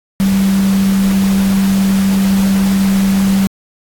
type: tone in noise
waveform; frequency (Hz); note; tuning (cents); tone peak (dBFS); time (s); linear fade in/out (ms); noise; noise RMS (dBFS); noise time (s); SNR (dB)
sine; 194.2; G3; -16; -9; 0.2-3.47; 0; pink; -24; 0.2-3.47; +12
effects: AAC 64 kbps